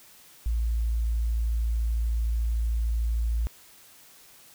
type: tone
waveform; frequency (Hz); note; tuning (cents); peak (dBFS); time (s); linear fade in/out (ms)
sine; 56.7; A#1; -47; -23; 0.46-3.47; 0
effects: white hiss -53 dBFS RMS until 4.54 s